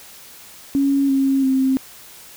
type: tone with pitch steps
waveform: sine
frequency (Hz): 277.2 / 270.7 / 264.4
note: C#4 / C#4 / C4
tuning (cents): 0 / -41 / +18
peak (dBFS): -14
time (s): 0.75-1.77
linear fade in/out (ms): 0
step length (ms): 340
effects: white hiss -42 dBFS RMS until 2.36 s

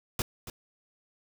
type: noise with echo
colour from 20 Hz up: pink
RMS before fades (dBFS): -29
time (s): 0.19-0.22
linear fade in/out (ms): 2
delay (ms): 280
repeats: 1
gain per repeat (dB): -12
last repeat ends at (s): 0.5
effects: none

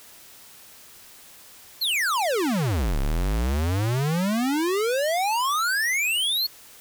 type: exponential two-way sweep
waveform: square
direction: down then up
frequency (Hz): 4435 to 32.7 to 4435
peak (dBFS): -22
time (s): 1.81-6.47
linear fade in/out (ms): 10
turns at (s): 2.99
effects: white hiss -48 dBFS RMS until 6.8 s

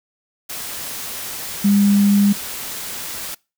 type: tone in noise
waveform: sine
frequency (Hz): 202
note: G#3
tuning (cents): -48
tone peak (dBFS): -11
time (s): 1.64-2.33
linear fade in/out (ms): 10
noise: white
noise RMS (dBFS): -29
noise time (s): 0.49-3.35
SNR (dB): +15
effects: noise-tail reverb RT60 0.3 s tail -25 dB re dry

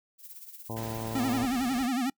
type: noise with tremolo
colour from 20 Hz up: violet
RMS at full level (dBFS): -43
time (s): 0.18-1.42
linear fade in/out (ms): 50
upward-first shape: triangle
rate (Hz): 17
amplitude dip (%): 75
type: harmonic tone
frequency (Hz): 112.2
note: A2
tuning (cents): +34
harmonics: 1 / 2 / 3 / 4 / 5 / 6 / 7 / 8 / 9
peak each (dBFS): -37 / -40 / -42 / -43 / -44 / -45 / -45 / -46 / -47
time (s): 0.69-1.46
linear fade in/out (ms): 10
type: noise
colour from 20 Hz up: pink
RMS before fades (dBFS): -43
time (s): 0.76-1.87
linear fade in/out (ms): 10
type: tone with vibrato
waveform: square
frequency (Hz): 254.1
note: B3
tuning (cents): +49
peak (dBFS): -27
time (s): 1.15-2.1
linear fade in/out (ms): 5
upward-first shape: sine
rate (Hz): 11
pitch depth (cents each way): 130
effects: noise-tail reverb RT60 0.1 s tail -25 dB re dry

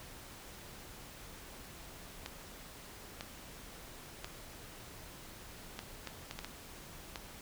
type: clicks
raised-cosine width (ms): 0.2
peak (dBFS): -23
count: 9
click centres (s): 2.261 / 3.209 / 4.245 / 5.791 / 6.073 / 6.311 / 6.39 / 6.446 / 7.158
effects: pink hiss -51 dBFS RMS until 7.41 s

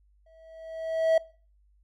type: tone with exponential growth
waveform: triangle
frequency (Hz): 648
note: E5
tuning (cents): -30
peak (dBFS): -15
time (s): 0.26-1.18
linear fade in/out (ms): 5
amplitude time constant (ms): 200
effects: noise-tail reverb RT60 0.4 s tail -22 dB re dry + added 50 Hz sine -60 dBFS peak until 1.83 s

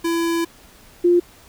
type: tone pair in turn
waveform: square / sine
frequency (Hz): 335.1 / 350.3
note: E4 / F4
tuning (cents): +29 / +5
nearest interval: minor second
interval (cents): 76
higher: second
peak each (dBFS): -19 / -11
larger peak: second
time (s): 0.04-0.45 / 1.04-1.2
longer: first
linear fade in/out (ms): 10
effects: pink hiss -48 dBFS RMS until 1.48 s

